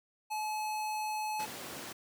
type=tone; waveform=square; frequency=857 Hz; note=A5; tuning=46 cents flat; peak=-34 dBFS; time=0.3-1.46 s; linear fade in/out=20 ms
type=high-pass noise; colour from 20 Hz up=pink; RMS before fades=-44 dBFS; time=1.39-1.93 s; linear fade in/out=10 ms; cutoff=190 Hz; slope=12 dB/octave
effects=none